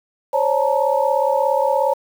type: tone cluster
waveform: sine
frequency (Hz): 532 / 569 / 870 / 935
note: C5 / C#5 / A5 / A#5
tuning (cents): +29 / +45 / -20 / +5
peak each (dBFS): -19 / -20 / -21 / -22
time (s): 0.33-1.94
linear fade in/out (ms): 10
effects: 7-bit